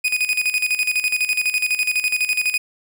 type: tone with tremolo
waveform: 40% pulse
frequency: 2489 Hz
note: D#7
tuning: in tune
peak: -15 dBFS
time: 0.04-2.58 s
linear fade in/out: 10 ms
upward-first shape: square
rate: 12 Hz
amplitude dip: 70%
effects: none